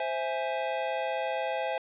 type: chord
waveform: square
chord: C augmented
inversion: none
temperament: equal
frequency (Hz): 523.3 / 659.3 / 830.6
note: C5 / E5 / G#5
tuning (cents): 0 / 0 / 0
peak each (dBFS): -34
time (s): 0-1.78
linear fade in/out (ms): 2
effects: resampled to 8000 Hz + 11-bit